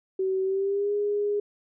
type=tone with pitch glide; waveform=sine; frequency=379.7 to 411.7 Hz; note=F#4 to G#4; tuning=+45 to -15 cents; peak=-23 dBFS; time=0.19-1.4 s; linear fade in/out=5 ms; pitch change=+140 cents; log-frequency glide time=0.43-0.93 s; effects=none